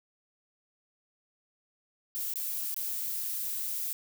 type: noise with dropouts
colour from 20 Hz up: violet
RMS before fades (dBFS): -34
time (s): 2.15-3.93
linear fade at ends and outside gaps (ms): 0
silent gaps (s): 2.337-2.357 / 2.743-2.764
effects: none